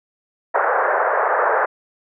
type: band-pass noise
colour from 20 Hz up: pink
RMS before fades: -18 dBFS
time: 0.54-1.66 s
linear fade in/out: 10 ms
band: 460 to 1700 Hz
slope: 48 dB/octave
effects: none